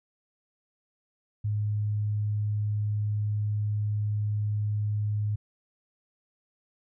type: tone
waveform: sine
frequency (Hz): 104.9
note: G#2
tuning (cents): +18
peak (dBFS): -25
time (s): 1.44-5.36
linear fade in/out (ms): 10
effects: none